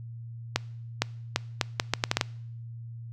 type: accelerating click train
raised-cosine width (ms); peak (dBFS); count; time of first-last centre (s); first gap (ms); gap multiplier
0.2; -5; 10; 0.56-2.212; 460; 0.74
effects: noise-tail reverb RT60 0.7 s tail -24 dB re dry + added 116 Hz sine -38 dBFS peak until 3.12 s